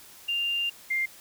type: tone pair in turn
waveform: sine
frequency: 2794 / 2105 Hz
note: F7 / C7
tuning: 0 / +10 cents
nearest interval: perfect fourth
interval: 490 cents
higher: first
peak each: -25 / -24 dBFS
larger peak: second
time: 0.28-0.7 / 0.9-1.06 s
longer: first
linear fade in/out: 10 ms
effects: white hiss -50 dBFS RMS until 1.2 s